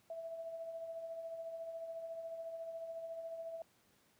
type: tone with tremolo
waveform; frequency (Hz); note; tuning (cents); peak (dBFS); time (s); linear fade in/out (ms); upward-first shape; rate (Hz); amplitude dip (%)
sine; 659.3; E5; 0; -40; 0.1-3.62; 2; triangle; 14; 50
effects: pink hiss -71 dBFS RMS until 4.19 s + high-pass 100 Hz 12 dB/octave